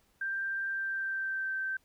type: tone with pitch glide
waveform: sine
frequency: 1579 to 1554.6 Hz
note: G6 to G6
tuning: +12 to -15 cents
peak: -31 dBFS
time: 0.21-1.77 s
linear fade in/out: 5 ms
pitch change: -27 cents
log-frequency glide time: 0.7-1.52 s
effects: pink hiss -70 dBFS RMS until 1.84 s